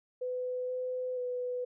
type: tone with pitch steps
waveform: sine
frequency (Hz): 502 / 506 / 496.3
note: B4 / B4 / B4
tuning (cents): +28 / +42 / +8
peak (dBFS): -32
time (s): 0.21-1.65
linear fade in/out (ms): 10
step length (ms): 480
effects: none